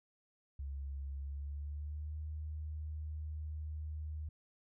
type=tone with pitch glide; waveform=sine; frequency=69.2 to 76.78 Hz; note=C#2 to D#2; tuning=-2 to -22 cents; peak=-39 dBFS; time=0.59-4.29 s; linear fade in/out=5 ms; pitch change=+180 cents; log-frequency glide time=1.18-2.18 s; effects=none